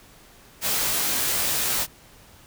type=noise with comb filter; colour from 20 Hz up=white; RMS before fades=-24 dBFS; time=0.61-1.87 s; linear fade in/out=50 ms; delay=17 ms; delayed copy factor=-0.8; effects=pink hiss -51 dBFS RMS until 2.46 s